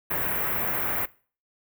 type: band-stop noise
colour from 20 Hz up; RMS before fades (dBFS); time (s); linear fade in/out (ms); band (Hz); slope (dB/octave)
white; -27; 0.1-1.06; 10; 2100 to 15000; 24
effects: noise-tail reverb RT60 0.4 s tail -21 dB re dry